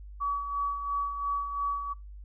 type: tone with tremolo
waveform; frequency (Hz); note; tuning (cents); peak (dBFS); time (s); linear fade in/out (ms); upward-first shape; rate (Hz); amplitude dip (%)
sine; 1138; C#6; +45; -26; 0.2-1.94; 20; sine; 2.9; 55
effects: noise-tail reverb RT60 0.2 s tail -23 dB re dry + added 50 Hz sine -42 dBFS peak until 2.24 s